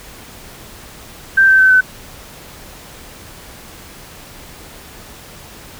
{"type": "tone with pitch steps", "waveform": "sine", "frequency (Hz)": [1568, 1550, 1532.2, 1514.6], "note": ["G6", "G6", "G6", "F#6"], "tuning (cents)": [0, -20, -40, 40], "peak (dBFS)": -6, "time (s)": [1.37, 1.81], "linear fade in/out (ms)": 10, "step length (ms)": 110, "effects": ["pink hiss -37 dBFS RMS until 5.79 s"]}